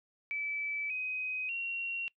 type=tone with pitch steps; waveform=sine; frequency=2307 / 2516 / 2744 Hz; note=D7 / D#7 / F7; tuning=-31 / +19 / -31 cents; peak=-33 dBFS; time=0.31-2.08 s; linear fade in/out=0 ms; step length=590 ms; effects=noise-tail reverb RT60 0.1 s tail -22 dB re dry